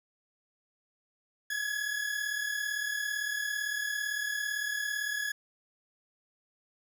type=tone pair together; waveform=40% pulse; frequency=1660 / 1697.8 Hz; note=G#6 / G#6; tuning=-1 / +38 cents; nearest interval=unison; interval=39 cents; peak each=-35 / -32 dBFS; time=1.5-5.32 s; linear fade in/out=5 ms; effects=none